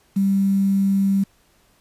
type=tone with quantisation; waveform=sine; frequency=196 Hz; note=G3; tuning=in tune; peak=-15 dBFS; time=0.16-1.24 s; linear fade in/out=10 ms; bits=7; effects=pink hiss -59 dBFS RMS until 1.8 s + resampled to 32000 Hz